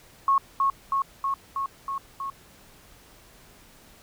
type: tone with echo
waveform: sine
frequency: 1095 Hz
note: C#6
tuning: 22 cents flat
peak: -17 dBFS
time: 0.28-0.38 s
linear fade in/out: 2 ms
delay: 320 ms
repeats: 6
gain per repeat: -2 dB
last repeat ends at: 2.3 s
effects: pink hiss -53 dBFS RMS until 4.02 s